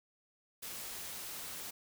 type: noise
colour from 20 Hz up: white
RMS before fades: -44 dBFS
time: 0.62-1.71 s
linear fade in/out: 10 ms
effects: none